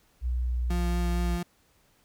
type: tone with pitch glide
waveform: sine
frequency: 61.4 to 58.73 Hz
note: B1 to A#1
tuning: -9 to +14 cents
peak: -25 dBFS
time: 0.21-1.39 s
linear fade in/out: 50 ms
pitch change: -77 cents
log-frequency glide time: 0.41-1.13 s
type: tone with vibrato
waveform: 35% pulse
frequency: 174.61 Hz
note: F3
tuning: in tune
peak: -28 dBFS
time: 0.7-1.43 s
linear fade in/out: 5 ms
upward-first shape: triangle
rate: 4.4 Hz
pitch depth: 10 cents each way
effects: pink hiss -65 dBFS RMS until 2.04 s